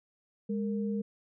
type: tone pair together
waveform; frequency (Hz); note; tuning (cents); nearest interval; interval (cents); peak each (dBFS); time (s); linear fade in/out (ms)
sine; 205.4 / 461.1; G#3 / A#4; -19 / -19; octave + major second; 1400; -30 / -37; 0.49-1.02; 10
effects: none